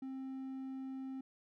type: tone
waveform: triangle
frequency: 264.8 Hz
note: C4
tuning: 21 cents sharp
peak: -39 dBFS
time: 0.02-1.21 s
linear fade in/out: 5 ms
effects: none